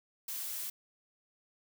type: noise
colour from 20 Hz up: blue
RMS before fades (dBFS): -39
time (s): 0.28-0.7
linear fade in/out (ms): 5
effects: none